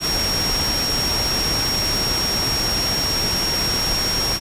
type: tone in noise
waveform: sine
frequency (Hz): 5570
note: F8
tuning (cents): -5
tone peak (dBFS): -20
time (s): 0-4.4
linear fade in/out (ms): 50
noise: pink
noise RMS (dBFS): -24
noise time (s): 0-4.4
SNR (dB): +1
effects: resampled to 32000 Hz